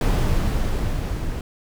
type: noise with level ramp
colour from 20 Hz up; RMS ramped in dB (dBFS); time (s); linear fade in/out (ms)
brown; -17 to -27; 0.01-1.41; 2
effects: none